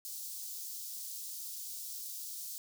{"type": "high-pass noise", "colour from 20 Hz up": "white", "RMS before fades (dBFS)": -43, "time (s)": [0.05, 2.58], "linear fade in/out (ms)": 0, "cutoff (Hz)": 4500, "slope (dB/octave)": 24, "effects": []}